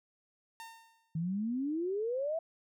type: tone with exponential decay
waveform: sawtooth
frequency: 910 Hz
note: A#5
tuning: 42 cents flat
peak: -39 dBFS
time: 0.6-1.2 s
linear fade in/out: 0 ms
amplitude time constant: 130 ms
type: exponential sweep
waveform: sine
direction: up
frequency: 156.1 to 672 Hz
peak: -31 dBFS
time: 1.15-2.39 s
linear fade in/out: 5 ms
effects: none